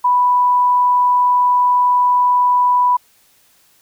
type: tone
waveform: sine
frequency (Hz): 987.8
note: B5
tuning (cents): 0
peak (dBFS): -10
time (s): 0.04-2.97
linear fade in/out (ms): 10
effects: white hiss -54 dBFS RMS until 3.81 s